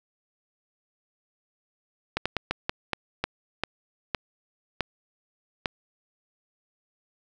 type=slowing click train; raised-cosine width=0.3 ms; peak=-9 dBFS; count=11; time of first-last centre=2.17-5.658 s; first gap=86 ms; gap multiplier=1.29; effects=none